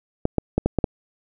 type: clicks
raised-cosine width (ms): 2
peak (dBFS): -5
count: 6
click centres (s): 0.254 / 0.383 / 0.58 / 0.66 / 0.787 / 0.842
effects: none